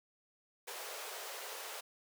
pink high-pass noise, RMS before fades -45 dBFS, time 0.67-1.81 s, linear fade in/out 10 ms, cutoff 420 Hz, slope 48 dB/octave, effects none

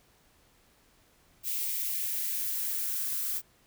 violet noise with high-pass filter sweep, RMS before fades -32 dBFS, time 1.43-3.42 s, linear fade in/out 50 ms, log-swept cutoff 2400 to 1200 Hz, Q 2.2, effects pink hiss -64 dBFS RMS until 3.66 s

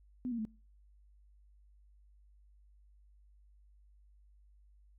sine tone with pitch steps, 250.4 / 233.6 / 218 Hz, B3 / A#3 / A3, +24 / +4 / -16 cents, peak -34 dBFS, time 0.25-0.451 s, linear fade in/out 0 ms, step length 67 ms, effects noise-tail reverb RT60 0.4 s tail -24 dB re dry + added 50 Hz sine -60 dBFS peak until 4.98 s

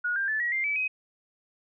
sine tone with pitch steps, 1450 / 1590.4 / 1744.4 / 1913.3 / 2099 / 2302 / 2525 Hz, F#6 / G6 / A6 / A#6 / C7 / D7 / D#7, -35 / +25 / -15 / +45 / +5 / -35 / +25 cents, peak -25 dBFS, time 0.04-0.88 s, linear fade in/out 10 ms, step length 120 ms, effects none

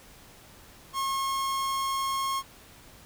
45% pulse tone, 1082 Hz, C#6, 42 cents flat, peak -27 dBFS, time 0.93-2.43 s, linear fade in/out 50 ms, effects pink hiss -52 dBFS RMS until 3.05 s

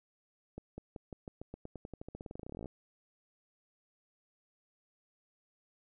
accelerating click train, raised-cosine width 2 ms, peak -30 dBFS, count 30, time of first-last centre 0.58-2.658 s, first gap 200 ms, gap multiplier 0.91, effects none

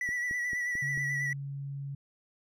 triangle tone with vibrato, 1951 Hz, B6, 22 cents flat, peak -28 dBFS, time 0.01-1.33 s, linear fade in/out 2 ms, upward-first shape sine, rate 9.2 Hz, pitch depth 35 cents each way
click train, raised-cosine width 3 ms, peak -31 dBFS, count 5, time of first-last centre 0.09-0.975 s, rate 4.52 Hz
sine tone, 139.5 Hz, C#3, 11 cents sharp, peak -35 dBFS, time 0.82-1.95 s, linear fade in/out 5 ms
effects none

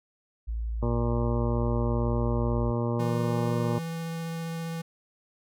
sine tone, 56.1 Hz, A1, 34 cents sharp, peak -28 dBFS, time 0.47-2.72 s, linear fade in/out 20 ms
harmonic tone, 118.3 Hz, A#2, 26 cents sharp, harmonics 1 / 2 / 3 / 4 / 5 / 7 / 8 / 9 / 10, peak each -28 / -31 / -34 / -34 / -36 / -42 / -41 / -41 / -47 dBFS, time 0.82-3.79 s, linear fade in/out 10 ms
square tone with vibrato, 165.1 Hz, E3, 3 cents sharp, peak -32 dBFS, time 2.99-4.82 s, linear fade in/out 10 ms, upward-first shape triangle, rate 15 Hz, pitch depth 9 cents each way
effects none

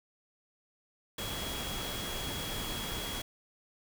sine tone in noise, 3322 Hz, G#7, in tune, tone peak -41 dBFS, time 1.18-3.22 s, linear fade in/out 5 ms, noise pink, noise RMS -38 dBFS, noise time 1.18-3.22 s, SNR -6 dB, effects none

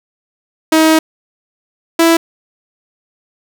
sawtooth tone pair in turn, 317.6 / 331.2 Hz, D#4 / E4, +36 / +8 cents, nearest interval minor second, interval 72 cents, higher second, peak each -3 dBFS, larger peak neither, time 0.72-0.99 / 1.99-2.17 s, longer first, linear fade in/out 5 ms, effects none

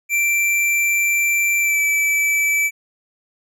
square tone with pitch glide, 2349 to 2311 Hz, D7 to D7, 0 to -28 cents, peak -16 dBFS, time 0.09-2.71 s, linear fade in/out 50 ms, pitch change -28 cents, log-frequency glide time 1.6-1.8 s, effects none

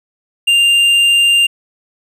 triangle tone with tanh clipping, 2794 Hz, F7, in tune, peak -9 dBFS, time 0.47-1.47 s, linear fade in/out 10 ms, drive 11 dB, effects none

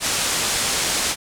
white low-pass noise, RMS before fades -22 dBFS, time 0-1.16 s, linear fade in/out 50 ms, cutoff 9200 Hz, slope 24 dB/octave, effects none

